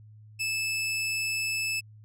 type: tone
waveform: sawtooth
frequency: 2619 Hz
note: E7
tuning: 12 cents flat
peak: -24 dBFS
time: 0.39-1.81 s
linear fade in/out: 20 ms
effects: added 107 Hz sine -48 dBFS peak until 2.04 s + low-pass 12000 Hz 12 dB/octave